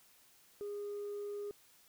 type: tone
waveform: sine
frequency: 410 Hz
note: G#4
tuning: 22 cents flat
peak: -37 dBFS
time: 0.61-1.51 s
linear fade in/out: 0 ms
effects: tanh soft clip ceiling -37 dBFS + white hiss -65 dBFS RMS until 1.88 s